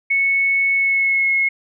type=tone with pitch glide; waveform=sine; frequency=2207 to 2172 Hz; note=C#7 to C#7; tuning=-8 to -36 cents; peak=-14 dBFS; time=0.1-1.49 s; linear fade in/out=10 ms; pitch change=-28 cents; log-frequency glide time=0.74-1.3 s; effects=none